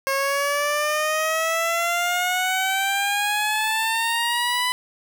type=exponential sweep; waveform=15% pulse; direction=up; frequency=540 to 1002 Hz; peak=-14 dBFS; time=0.07-4.72 s; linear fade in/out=0 ms; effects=none